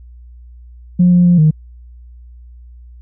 sine tone with pitch steps, 178.2 / 176.9 / 175.4 / 154.9 Hz, F3 / F3 / F3 / D#3, +35 / +23 / +8 / -7 cents, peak -5 dBFS, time 0.99-1.51 s, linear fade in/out 10 ms, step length 130 ms, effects tanh soft clip ceiling -2 dBFS + added 60 Hz sine -35 dBFS peak until 3.01 s

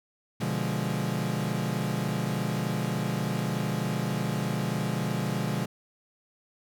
40% pulse chord, B diminished seventh, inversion none, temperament equal, 123.47 / 146.83 / 174.61 / 207.7 Hz, B2 / D3 / F3 / Ab3, 0 / 0 / 0 / 0 cents, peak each -32 dBFS, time 0.4-5.66 s, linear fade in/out 10 ms, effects none

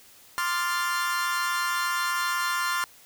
40% pulse chord, D minor seventh, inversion third, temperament equal, 1046.5 / 1174.7 / 1396.9 / 1760 Hz, C6 / D6 / F6 / A6, 0 / 0 / 0 / 0 cents, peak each -28 / -34 / -28 / -32 dBFS, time 0.38-2.84 s, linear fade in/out 0 ms, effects white hiss -53 dBFS RMS until 3.05 s

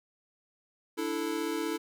square chord, D suspended second, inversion none, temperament equal, 293.7 / 329.6 / 440 Hz, D4 / E4 / A4, 0 / 0 / 0 cents, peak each -37 / -34 / -36 dBFS, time 0.97-1.78 s, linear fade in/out 20 ms, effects none

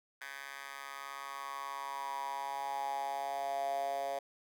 10% pulse tone with high-pass filter sweep, 138.59 Hz, C#3, in tune, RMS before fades -39 dBFS, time 0.21-4.19 s, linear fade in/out 5 ms, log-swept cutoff 1500 to 620 Hz, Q 7.6, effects none

